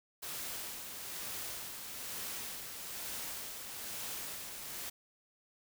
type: noise with tremolo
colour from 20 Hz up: white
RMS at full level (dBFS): -41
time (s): 0.22-4.9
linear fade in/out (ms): 10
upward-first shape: sine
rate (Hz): 1.1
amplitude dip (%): 40
effects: none